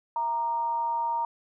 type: tone with amplitude modulation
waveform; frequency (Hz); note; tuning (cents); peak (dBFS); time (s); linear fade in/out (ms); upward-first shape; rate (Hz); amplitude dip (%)
sine; 932.3; A#5; 0; -23; 0.16-1.25; 2; sine; 266; 45
effects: none